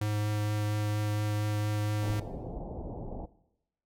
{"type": "tone with vibrato", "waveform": "square", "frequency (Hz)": 105.3, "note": "G#2", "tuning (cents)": 24, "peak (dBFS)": -29, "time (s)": [0.01, 2.2], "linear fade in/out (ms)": 5, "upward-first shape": "triangle", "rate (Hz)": 4.3, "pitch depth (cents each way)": 10}
{"type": "low-pass noise", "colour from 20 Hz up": "pink", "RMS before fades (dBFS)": -39, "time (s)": [2.02, 3.26], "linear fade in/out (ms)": 10, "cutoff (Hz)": 820, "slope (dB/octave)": 48}
{"effects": ["noise-tail reverb RT60 0.9 s tail -19 dB re dry"]}